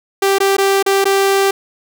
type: tone with dropouts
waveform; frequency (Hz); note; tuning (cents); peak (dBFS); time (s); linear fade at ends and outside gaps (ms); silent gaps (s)
sawtooth; 392; G4; 0; -7; 0.22-1.51; 5; 0.385-0.402 / 0.568-0.582 / 0.827-0.862 / 1.043-1.054
effects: none